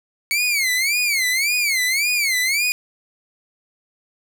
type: tone with vibrato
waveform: sawtooth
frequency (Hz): 2217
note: C#7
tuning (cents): 0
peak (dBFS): -14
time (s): 0.31-2.72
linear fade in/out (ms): 0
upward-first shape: sine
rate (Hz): 1.8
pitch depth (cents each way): 190
effects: none